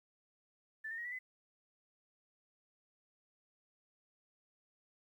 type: tone with pitch steps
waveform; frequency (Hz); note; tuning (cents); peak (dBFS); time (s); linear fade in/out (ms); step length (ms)
sine; 1760 / 1823.1 / 1888.5 / 1956.2 / 2026; A6 / A#6 / A#6 / B6 / B6; 0 / -39 / +22 / -17 / +44; -40; 0.84-1.19; 10; 70
effects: 12-bit